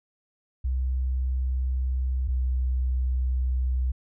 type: tone pair in turn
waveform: sine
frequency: 64.3 / 63.45 Hz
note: C2 / B1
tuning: -30 / +47 cents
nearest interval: unison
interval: 23 cents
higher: first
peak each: -23 / -22 dBFS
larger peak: second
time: 0.64-2.28 / 2.28-3.92 s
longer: neither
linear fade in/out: 10 ms
effects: none